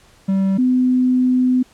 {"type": "tone pair in turn", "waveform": ["triangle", "sine"], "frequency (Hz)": [193.1, 253.3], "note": ["G3", "B3"], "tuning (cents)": [-26, 44], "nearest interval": "perfect fourth", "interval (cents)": 470, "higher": "second", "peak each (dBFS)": -12, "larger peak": "neither", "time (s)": [[0.28, 0.58], [0.58, 1.63]], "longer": "second", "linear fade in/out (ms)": 10, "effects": ["pink hiss -51 dBFS RMS until 1.73 s", "low-pass 10000 Hz 12 dB/octave"]}